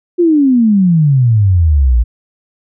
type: exponential sweep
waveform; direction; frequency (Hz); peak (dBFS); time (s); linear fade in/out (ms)
sine; down; 360 to 55; -6; 0.18-2.04; 20
effects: none